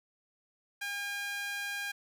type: tone with high-pass filter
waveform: sawtooth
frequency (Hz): 808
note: G#5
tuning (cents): -48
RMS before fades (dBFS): -37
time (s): 0.81-1.92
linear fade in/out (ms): 10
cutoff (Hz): 1700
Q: 2.1
effects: none